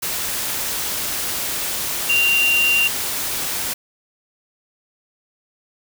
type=tone in noise; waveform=sine; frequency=2774 Hz; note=F7; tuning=12 cents flat; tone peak=-14 dBFS; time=2.09-2.88 s; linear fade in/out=10 ms; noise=white; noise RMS=-24 dBFS; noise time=0.02-3.74 s; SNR=+7 dB; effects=none